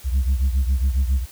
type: beating tone pair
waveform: sine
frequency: 64.3 / 71.6 Hz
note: C2 / D2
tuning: -30 / -43 cents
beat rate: 7.3 Hz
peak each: -16 / -20 dBFS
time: 0.04-1.26 s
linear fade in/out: 50 ms
effects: tanh soft clip ceiling -14 dBFS + white hiss -45 dBFS RMS until 1.31 s